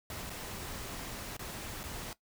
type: noise with dropouts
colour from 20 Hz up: pink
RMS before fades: -42 dBFS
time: 0.1-2.13 s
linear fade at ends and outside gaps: 1 ms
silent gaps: 0.297-0.302 / 1.367-1.393 / 1.832-1.838 s
effects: noise-tail reverb RT60 0.1 s tail -17 dB re dry